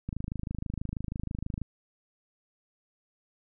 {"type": "click train", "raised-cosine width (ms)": 5, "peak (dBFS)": -21, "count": 41, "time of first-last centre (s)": [0.09, 1.617], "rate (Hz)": 26.2, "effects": []}